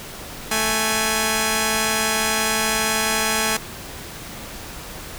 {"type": "tone pair together", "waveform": "5% pulse", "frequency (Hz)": [220, 830.6], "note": ["A3", "G#5"], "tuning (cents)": [0, 0], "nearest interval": "octave + major seventh", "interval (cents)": 2300, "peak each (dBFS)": -10, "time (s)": [0.51, 3.57], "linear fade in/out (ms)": 5, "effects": ["pink hiss -35 dBFS RMS until 5.18 s"]}